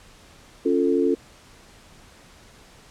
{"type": "chord", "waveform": "sine", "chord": "Db augmented", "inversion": "none", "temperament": "equal with one note detuned", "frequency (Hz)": [277.2, 349.2, 443.3], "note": ["Db4", "F4", "A4"], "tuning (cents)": [0, 0, 13], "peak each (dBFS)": -22, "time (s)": [0.65, 1.15], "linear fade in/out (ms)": 10, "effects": ["pink hiss -50 dBFS RMS until 2.9 s", "low-pass 9000 Hz 12 dB/octave"]}